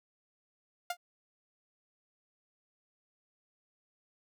sawtooth tone with exponential decay, 705 Hz, F5, 16 cents sharp, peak -25 dBFS, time 0.9-0.97 s, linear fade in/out 5 ms, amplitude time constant 15 ms, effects none

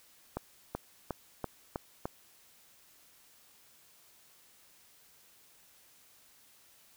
accelerating click train, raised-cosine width 1 ms, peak -20 dBFS, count 6, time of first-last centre 0.37-2.055 s, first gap 380 ms, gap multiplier 0.94, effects white hiss -62 dBFS RMS until 6.96 s

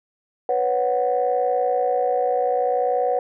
sine chord, B suspended second, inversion none, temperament equal, 493.9 / 554.4 / 740 Hz, B4 / C#5 / F#5, 0 / 0 / 0 cents, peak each -21 / -24 / -21 dBFS, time 0.49-3.19 s, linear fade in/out 2 ms, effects tanh soft clip ceiling -10 dBFS

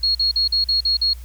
sine tone bursts, 4305 Hz, C8, 49 cents sharp, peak -15 dBFS, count 7, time 0.03-1.134 s, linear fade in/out 5 ms, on 120 ms, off 44 ms, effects added 60 Hz sine -33 dBFS peak until 1.24 s + white hiss -50 dBFS RMS until 1.24 s

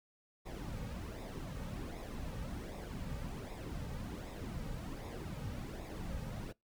brown noise with flanger, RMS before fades -43 dBFS, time 0.45-6.53 s, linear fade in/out 20 ms, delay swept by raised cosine 0.66 to 2.96 ms, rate 1.3 Hz, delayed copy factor -0.6, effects noise-tail reverb RT60 0.2 s tail -26 dB re dry

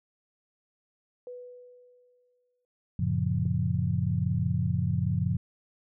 sine tone with exponential decay, 493.9 Hz, B4, in tune, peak -37 dBFS, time 1.27-2.65 s, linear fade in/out 1 ms, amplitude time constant 300 ms
sine chord, Gb major seventh, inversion none, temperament equal with one note detuned, 92.5 / 113.55 / 138.59 / 174.61 Hz, Gb2 / Bb2 / Db3 / F3, 0 / -45 / 0 / 0 cents, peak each -30 dBFS, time 2.99-5.37 s, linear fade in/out 5 ms
click, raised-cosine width 3 ms, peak -31 dBFS, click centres 3.455 s
effects none

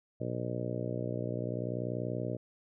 harmonic tone, 60.5 Hz, B1, 35 cents flat, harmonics 2 / 3 / 4 / 5 / 6 / 7 / 8 / 9 / 10, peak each -37 / -41 / -43 / -42 / -43 / -44 / -42 / -44 / -42 dBFS, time 0.2-2.37 s, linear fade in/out 10 ms, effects none

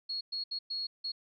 sine tone bursts at uneven times, 4318 Hz, C#8, 46 cents flat, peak -33 dBFS, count 5, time 0.09-0.21 / 0.32-0.44 / 0.51-0.59 / 0.7-0.87 / 1.04-1.12 s, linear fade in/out 10 ms, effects none

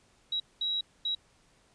sine tone bursts at uneven times, 3867 Hz, B7, 37 cents flat, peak -28 dBFS, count 3, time 0.32-0.4 / 0.61-0.81 / 1.05-1.15 s, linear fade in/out 5 ms, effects pink hiss -65 dBFS RMS until 1.74 s + resampled to 22050 Hz

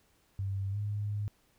sine tone with pitch glide, 97.7 to 103.51 Hz, G2 to G#2, -5 to -5 cents, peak -31 dBFS, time 0.39-1.28 s, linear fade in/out 0 ms, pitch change +100 cents, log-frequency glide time 0.71-0.77 s, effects pink hiss -69 dBFS RMS until 1.58 s

